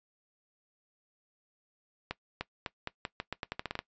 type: accelerating click train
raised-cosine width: 0.3 ms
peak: -18 dBFS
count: 14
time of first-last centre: 2.11-3.791 s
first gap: 300 ms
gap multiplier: 0.84
effects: noise-tail reverb RT60 0.1 s tail -19 dB re dry + resampled to 16000 Hz